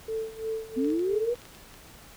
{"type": "tone with tremolo", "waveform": "sine", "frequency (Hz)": 443.5, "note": "A4", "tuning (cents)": 14, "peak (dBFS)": -27, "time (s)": [0.08, 1.3], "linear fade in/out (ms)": 5, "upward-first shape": "sine", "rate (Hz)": 2.9, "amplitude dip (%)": 85}
{"type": "linear sweep", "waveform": "sine", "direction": "up", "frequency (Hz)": [246.9, 493.9], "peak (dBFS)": -24, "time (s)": [0.76, 1.35], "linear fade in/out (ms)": 20}
{"type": "clicks", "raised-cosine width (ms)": 0.2, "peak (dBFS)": -31, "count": 8, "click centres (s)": [0.846, 0.903, 0.994, 1.356, 1.418, 1.454, 1.549, 1.741]}
{"effects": ["pink hiss -50 dBFS RMS until 2.16 s"]}